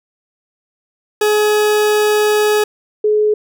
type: tone pair in turn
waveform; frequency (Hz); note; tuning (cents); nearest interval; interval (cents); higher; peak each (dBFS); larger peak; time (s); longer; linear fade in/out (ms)
40% pulse / sine; 422.1 / 424.2; G#4 / G#4; +28 / +37; unison; 9; second; -10; neither; 1.21-2.64 / 3.04-3.34; first; 5
effects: none